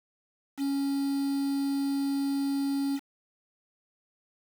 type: tone with quantisation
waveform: triangle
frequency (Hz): 277.2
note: C#4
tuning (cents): 0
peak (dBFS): -24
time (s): 0.57-3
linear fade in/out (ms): 50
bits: 7
effects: none